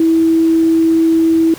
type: tone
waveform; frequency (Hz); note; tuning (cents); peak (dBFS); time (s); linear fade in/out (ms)
sine; 326.3; E4; -18; -8; 0-1.54; 2
effects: pink hiss -34 dBFS RMS until 1.58 s + high-pass 60 Hz 12 dB/octave